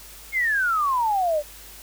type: exponential sweep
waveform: sine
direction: down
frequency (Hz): 2184 to 573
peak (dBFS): -19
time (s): 0.32-1.43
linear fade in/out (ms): 50
effects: added 50 Hz sine -48 dBFS peak until 1.82 s + white hiss -44 dBFS RMS until 1.82 s